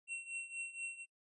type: tone with tremolo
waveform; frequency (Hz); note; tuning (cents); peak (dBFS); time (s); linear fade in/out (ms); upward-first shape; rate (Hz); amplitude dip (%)
square; 2723; F7; -44; -39; 0.07-1.06; 50; triangle; 4.2; 85
effects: noise-tail reverb RT60 0.1 s tail -20 dB re dry + resampled to 24000 Hz